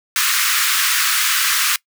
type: high-pass noise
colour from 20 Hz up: pink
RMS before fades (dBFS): -17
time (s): 0.16-1.76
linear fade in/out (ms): 2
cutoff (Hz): 1200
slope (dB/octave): 48
effects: noise-tail reverb RT60 0.1 s tail -22 dB re dry